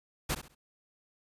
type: noise with echo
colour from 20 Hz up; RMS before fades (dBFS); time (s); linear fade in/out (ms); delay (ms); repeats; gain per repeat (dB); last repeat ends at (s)
pink; -31; 0.29-0.35; 10; 67; 3; -11; 0.551
effects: resampled to 32000 Hz